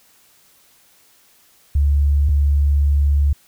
sine tone pair in turn, 71.6 / 71.6 Hz, D2 / D2, -43 / -43 cents, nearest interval unison, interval 0 cents, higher neither, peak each -12 dBFS, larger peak neither, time 1.75-2.29 / 2.29-3.33 s, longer second, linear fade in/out 5 ms, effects white hiss -54 dBFS RMS until 3.47 s

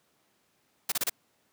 white noise bursts, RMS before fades -28 dBFS, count 4, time 0.89-1.097 s, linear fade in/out 5 ms, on 30 ms, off 29 ms, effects pink hiss -70 dBFS RMS until 1.52 s + high-pass 150 Hz 12 dB/octave

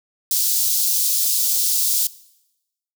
white high-pass noise, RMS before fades -19 dBFS, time 0.31-2.07 s, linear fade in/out 2 ms, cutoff 4200 Hz, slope 24 dB/octave, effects noise-tail reverb RT60 0.9 s tail -20 dB re dry

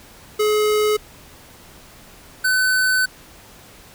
square tone pair in turn, 424.3 / 1512 Hz, G#4 / F#6, +37 / +37 cents, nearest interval octave + minor seventh, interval 2200 cents, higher second, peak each -16 dBFS, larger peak neither, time 0.39-0.97 / 2.44-3.06 s, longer second, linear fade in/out 10 ms, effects pink hiss -45 dBFS RMS until 3.94 s

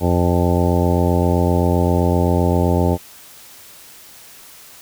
harmonic tone, 87.7 Hz, F2, 8 cents sharp, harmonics 1 / 2 / 3 / 4 / 5 / 6 / 7 / 9 / 10, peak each -17 / -20 / -22 / -23 / -24 / -25 / -25 / -27 / -27 dBFS, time 0-2.98 s, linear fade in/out 50 ms, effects white hiss -42 dBFS RMS until 4.81 s

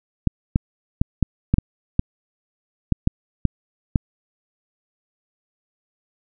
clicks, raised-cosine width 5 ms, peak -3 dBFS, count 11, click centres 0.273 / 0.559 / 1.015 / 1.227 / 1.54 / 1.584 / 1.994 / 2.923 / 3.074 / 3.453 / 3.958 s, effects none

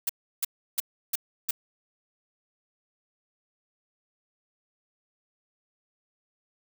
blue noise bursts, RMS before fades -26 dBFS, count 5, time 0.07-1.51 s, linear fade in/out 5 ms, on 24 ms, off 330 ms, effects none

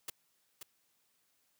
white noise with echo, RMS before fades -39 dBFS, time 0.08-0.1 s, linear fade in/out 5 ms, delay 530 ms, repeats 1, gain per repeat -7 dB, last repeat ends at 0.63 s, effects white hiss -75 dBFS RMS until 1.59 s + high-pass 80 Hz 12 dB/octave

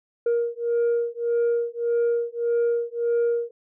sine beating tone pair, 470 / 471.7 Hz, A#4 / A#4, +14 / +20 cents, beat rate 1.7 Hz, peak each -22 dBFS, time 0.26-3.51 s, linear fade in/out 5 ms, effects tanh soft clip ceiling -17 dBFS

